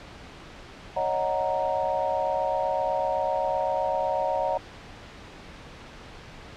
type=chord; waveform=sine; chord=D# minor seventh; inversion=third; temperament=equal; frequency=554.4 / 622.3 / 740 / 932.3 Hz; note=C#5 / D#5 / F#5 / A#5; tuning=0 / 0 / 0 / 0 cents; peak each=-29 dBFS; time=0.96-4.58 s; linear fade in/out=10 ms; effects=pink hiss -44 dBFS RMS until 6.56 s + low-pass 4000 Hz 12 dB/octave